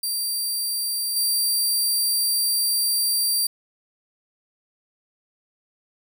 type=tone with level steps; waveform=15% pulse; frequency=4707 Hz; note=D8; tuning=3 cents sharp; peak=-17 / -13 dBFS; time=0.03-3.47 s; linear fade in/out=5 ms; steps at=1.16 s; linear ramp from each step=5 ms; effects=none